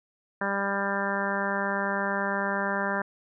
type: harmonic tone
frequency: 198.4 Hz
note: G3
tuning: 21 cents sharp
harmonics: 1 / 2 / 3 / 4 / 5 / 6 / 7 / 8 / 9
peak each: -33 / -36 / -33 / -36 / -33 / -38 / -36 / -32 / -35 dBFS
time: 0.41-3.02 s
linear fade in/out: 5 ms
effects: none